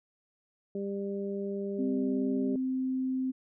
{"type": "harmonic tone", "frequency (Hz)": 198.8, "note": "G3", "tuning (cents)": 25, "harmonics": [1, 2, 3], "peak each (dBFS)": [-35, -34, -43], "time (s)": [0.75, 2.56], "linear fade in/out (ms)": 2}
{"type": "tone", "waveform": "sine", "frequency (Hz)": 260, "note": "C4", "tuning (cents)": -11, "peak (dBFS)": -28, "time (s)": [1.78, 3.32], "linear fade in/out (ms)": 20}
{"effects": []}